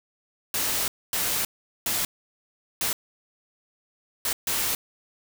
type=noise bursts at uneven times; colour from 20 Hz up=white; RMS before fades=-26 dBFS; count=6; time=0.54-0.88 / 1.13-1.45 / 1.86-2.05 / 2.81-2.93 / 4.25-4.33 / 4.47-4.75 s; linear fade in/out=2 ms; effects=none